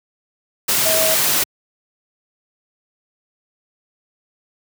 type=tone in noise; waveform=sine; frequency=640 Hz; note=D#5; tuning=49 cents sharp; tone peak=-19 dBFS; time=0.85-1.15 s; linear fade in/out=10 ms; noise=white; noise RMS=-17 dBFS; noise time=0.68-1.44 s; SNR=-5 dB; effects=high-pass 100 Hz 12 dB/octave